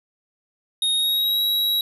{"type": "tone with pitch glide", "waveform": "square", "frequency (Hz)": [3729, 3865], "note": ["A#7", "B7"], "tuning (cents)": [0, -38], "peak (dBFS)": -19, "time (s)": [0.82, 1.81], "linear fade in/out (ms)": 2, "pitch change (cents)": 62, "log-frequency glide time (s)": [0.94, 1.41], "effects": []}